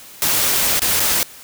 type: noise with dropouts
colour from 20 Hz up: white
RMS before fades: -17 dBFS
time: 0.22-1.23 s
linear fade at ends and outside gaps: 0 ms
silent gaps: 0.794-0.819 / 0.997-1.003 s
effects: white hiss -40 dBFS RMS until 1.43 s